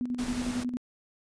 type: tone with tremolo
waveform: sine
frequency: 246.9 Hz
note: B3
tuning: in tune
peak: -27 dBFS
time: 0.01-0.77 s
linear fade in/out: 0 ms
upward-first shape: square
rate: 11 Hz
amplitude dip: 55%
type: noise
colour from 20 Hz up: pink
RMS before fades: -38 dBFS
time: 0.18-0.64 s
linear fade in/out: 10 ms
effects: resampled to 22050 Hz